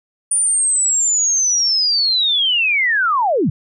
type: linear sweep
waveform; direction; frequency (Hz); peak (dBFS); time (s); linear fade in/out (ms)
sine; down; 9410 to 110; -13; 0.31-3.5; 5
effects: none